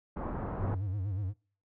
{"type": "low-pass noise", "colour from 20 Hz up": "pink", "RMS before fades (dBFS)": -36, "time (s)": [0.16, 0.75], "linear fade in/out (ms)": 10, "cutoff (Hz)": 1200, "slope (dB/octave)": 24}
{"type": "tone with vibrato", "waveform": "triangle", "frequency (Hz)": 98, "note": "G2", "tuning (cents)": 0, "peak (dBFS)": -29, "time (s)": [0.57, 1.34], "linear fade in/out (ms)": 50, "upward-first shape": "sine", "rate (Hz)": 8.3, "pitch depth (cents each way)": 130}
{"effects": ["noise-tail reverb RT60 0.4 s tail -23 dB re dry"]}